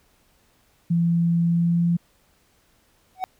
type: tone with pitch glide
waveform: sine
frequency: 169.4 to 171.17 Hz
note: E3 to F3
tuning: +48 to -34 cents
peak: -17 dBFS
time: 0.9-1.97 s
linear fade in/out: 10 ms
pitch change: +18 cents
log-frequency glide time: 1.43-1.86 s
type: tone with exponential growth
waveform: triangle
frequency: 748 Hz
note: F#5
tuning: 19 cents sharp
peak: -17 dBFS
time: 3.15-3.24 s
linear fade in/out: 0 ms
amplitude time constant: 18 ms
effects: pink hiss -62 dBFS RMS until 3.39 s